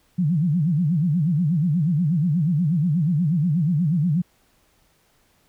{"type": "tone with vibrato", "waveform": "sine", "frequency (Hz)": 162.1, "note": "E3", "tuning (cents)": -29, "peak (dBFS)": -17, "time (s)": [0.18, 4.22], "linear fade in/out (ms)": 10, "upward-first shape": "sine", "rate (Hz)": 8.3, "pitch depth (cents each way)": 230, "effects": ["pink hiss -62 dBFS RMS until 5.48 s"]}